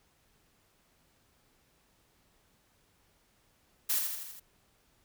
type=noise with echo; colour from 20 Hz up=blue; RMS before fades=-29 dBFS; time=3.89-3.99 s; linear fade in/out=10 ms; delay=82 ms; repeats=5; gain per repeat=-4 dB; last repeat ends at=4.4 s; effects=pink hiss -69 dBFS RMS until 5.04 s